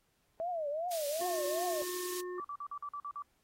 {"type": "tone with vibrato", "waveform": "sine", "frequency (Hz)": 642, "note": "E5", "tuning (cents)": -46, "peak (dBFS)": -33, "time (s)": [0.4, 1.82], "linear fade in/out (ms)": 0, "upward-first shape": "triangle", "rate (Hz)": 2.6, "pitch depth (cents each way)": 230}
{"type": "high-pass noise", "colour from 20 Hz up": "pink", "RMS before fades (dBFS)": -43, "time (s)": [0.91, 2.21], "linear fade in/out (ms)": 5, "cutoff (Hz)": 4300, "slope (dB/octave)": 12}
{"type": "harmonic tone", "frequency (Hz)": 360, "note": "F#4", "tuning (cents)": -47, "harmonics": [1, 3, 5], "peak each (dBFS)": [-38, -48, -52], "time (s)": [1.21, 2.4], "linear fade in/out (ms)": 2}
{"type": "tone bursts", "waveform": "sine", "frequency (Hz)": 1159, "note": "D6", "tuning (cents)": -23, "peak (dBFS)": -38, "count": 8, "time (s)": [2.38, 3.222], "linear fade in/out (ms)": 2, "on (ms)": 65, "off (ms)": 46}
{"effects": ["pink hiss -75 dBFS RMS until 3.43 s", "AAC 48 kbps"]}